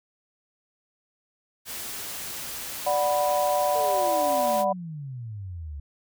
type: noise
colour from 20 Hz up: white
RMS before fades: -35 dBFS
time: 1.65-4.65 s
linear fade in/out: 50 ms
type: chord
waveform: sine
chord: B minor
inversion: first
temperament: equal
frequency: 587.3 / 740 / 987.8 Hz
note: D5 / F#5 / B5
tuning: 0 / 0 / 0 cents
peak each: -24 / -25 / -28 dBFS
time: 2.86-4.73 s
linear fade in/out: 10 ms
type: exponential sweep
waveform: sine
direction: down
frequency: 466.2 to 69.2 Hz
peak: -33 dBFS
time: 3.75-5.8 s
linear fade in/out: 5 ms
effects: none